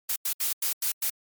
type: noise bursts at uneven times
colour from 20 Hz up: blue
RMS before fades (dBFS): -27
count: 6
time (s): 0.09-0.16 / 0.25-0.33 / 0.4-0.53 / 0.62-0.73 / 0.82-0.92 / 1.02-1.1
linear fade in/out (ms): 5
effects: MP3 96 kbps